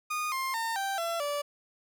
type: tone with pitch steps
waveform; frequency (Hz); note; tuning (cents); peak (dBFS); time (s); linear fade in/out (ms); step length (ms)
30% pulse; 1229 / 1057.6 / 910.1 / 783.2 / 674 / 580; D#6 / C6 / A#5 / G5 / E5 / D5; -22 / +18 / -42 / -2 / +38 / -22; -27; 0.1-1.42; 10; 220
effects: none